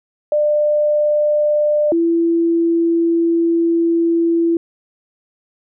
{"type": "tone pair in turn", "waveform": "sine", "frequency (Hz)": [597, 335.1], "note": ["D5", "E4"], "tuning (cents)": [28, 29], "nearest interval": "minor seventh", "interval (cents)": 999, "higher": "first", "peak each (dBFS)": -12, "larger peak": "neither", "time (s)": [[0.32, 1.92], [1.92, 4.57]], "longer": "second", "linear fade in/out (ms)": 2, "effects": []}